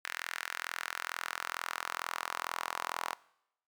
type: tone with high-pass filter sweep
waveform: sawtooth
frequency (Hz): 42.22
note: E1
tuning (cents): +42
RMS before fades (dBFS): -39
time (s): 0.04-3.14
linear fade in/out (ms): 10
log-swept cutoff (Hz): 1700 to 1000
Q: 2.4
effects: noise-tail reverb RT60 0.8 s tail -22 dB re dry